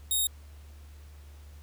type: tone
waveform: 5% pulse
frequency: 3729 Hz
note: A#7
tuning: in tune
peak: -17 dBFS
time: 0.11-0.27 s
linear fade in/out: 2 ms
effects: added 73 Hz sine -46 dBFS peak until 1.62 s + pink hiss -60 dBFS RMS until 1.62 s